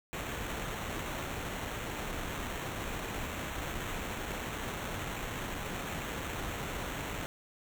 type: noise with sample-and-hold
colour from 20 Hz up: pink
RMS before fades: -38 dBFS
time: 0.13-7.26 s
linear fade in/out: 0 ms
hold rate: 4900 Hz
effects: none